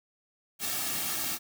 white noise with comb filter, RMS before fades -32 dBFS, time 0.59-1.39 s, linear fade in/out 50 ms, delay 2 ms, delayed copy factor -0.6, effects none

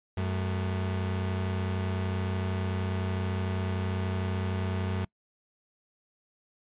35% pulse tone pair together, 93.43 / 217.4 Hz, F#2 / A3, +17 / -21 cents, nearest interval octave + minor third, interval 1462 cents, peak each -27 / -36 dBFS, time 0.17-5.05 s, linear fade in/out 5 ms, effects noise-tail reverb RT60 0.1 s tail -25 dB re dry + resampled to 8000 Hz

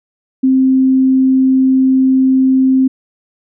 sine tone, 262.5 Hz, C4, 6 cents sharp, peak -7 dBFS, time 0.43-2.88 s, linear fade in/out 10 ms, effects none

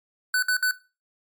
square tone bursts, 1500 Hz, F#6, 23 cents sharp, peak -20 dBFS, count 3, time 0.34-0.711 s, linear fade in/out 2 ms, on 85 ms, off 58 ms, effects noise-tail reverb RT60 0.3 s tail -18 dB re dry + MP3 96 kbps

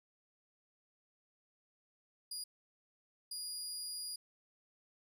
25% pulse tone bursts at uneven times, 4864 Hz, D#8, 40 cents flat, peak -36 dBFS, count 2, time 2.31-2.44 / 3.31-4.16 s, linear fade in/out 5 ms, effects none

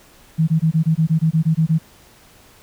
sine tone bursts, 160.3 Hz, E3, 48 cents flat, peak -12 dBFS, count 12, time 0.38-1.787 s, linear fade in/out 20 ms, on 98 ms, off 21 ms, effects pink hiss -49 dBFS RMS until 2.62 s

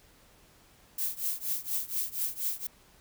violet noise with tremolo, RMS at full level -29 dBFS, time 0.98-2.67 s, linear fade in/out 5 ms, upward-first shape triangle, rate 4.2 Hz, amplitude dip 95%, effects pink hiss -60 dBFS RMS until 3 s

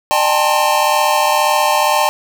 square tone cluster, 604 / 785 / 860 / 902 / 1059 Hz, D5 / G5 / A5 / A5 / C6, +48 / +2 / -40 / +43 / +21 cents, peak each -19 dBFS, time 0.11-2.09 s, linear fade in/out 0 ms, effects none

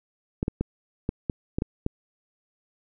clicks, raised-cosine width 3 ms, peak -12 dBFS, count 8, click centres 0.429 / 0.481 / 0.61 / 1.091 / 1.298 / 1.585 / 1.621 / 1.864 s, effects none

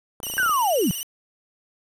clicks, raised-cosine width 1 ms, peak -24 dBFS, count 10, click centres 0.202 / 0.234 / 0.268 / 0.3 / 0.338 / 0.369 / 0.4 / 0.431 / 0.462 / 0.495 s
5% pulse tone with vibrato, 2912 Hz, F#7, 28 cents flat, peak -20 dBFS, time 0.23-1.03 s, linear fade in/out 0 ms, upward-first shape square, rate 18 Hz, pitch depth 48 cents each way
sine linear sweep, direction down, 1595 to 146.83 Hz, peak -18 dBFS, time 0.38-0.91 s, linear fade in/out 0 ms
effects resampled to 32000 Hz + 7-bit

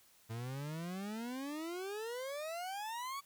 40% pulse exponential sweep, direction up, 110 to 1148 Hz, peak -39 dBFS, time 0.29-3.21 s, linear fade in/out 20 ms, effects white hiss -66 dBFS RMS until 3.25 s

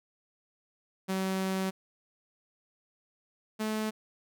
sawtooth tone pair in turn, 190 / 216.5 Hz, F#3 / A3, +46 / -28 cents, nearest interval major second, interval 226 cents, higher second, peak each -25 / -26 dBFS, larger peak first, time 1.08-1.71 / 3.59-3.91 s, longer first, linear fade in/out 20 ms, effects none

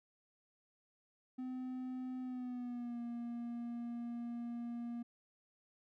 triangle tone with pitch glide, 255.3 to 236.8 Hz, C4 to A#3, -42 to +27 cents, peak -38 dBFS, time 1.38-5.03 s, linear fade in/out 10 ms, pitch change -131 cents, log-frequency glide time 2.21-3 s, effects none

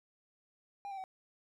triangle tone with pitch steps, 804 / 780.7 / 758 Hz, G5 / G5 / F#5, +44 / -7 / +42 cents, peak -38 dBFS, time 0.85-1.039 s, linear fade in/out 0 ms, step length 63 ms, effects none

